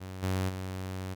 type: tone with level steps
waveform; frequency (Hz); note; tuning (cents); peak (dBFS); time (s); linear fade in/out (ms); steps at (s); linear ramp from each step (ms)
sawtooth; 93.8; F#2; +24; -35 / -24 / -31; 0-1.15; 20; 0.22 / 0.48; 20
effects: none